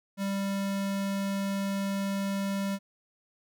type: tone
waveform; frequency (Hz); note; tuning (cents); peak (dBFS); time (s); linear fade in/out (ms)
square; 197; G3; +9; -29; 0.17-2.79; 50
effects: none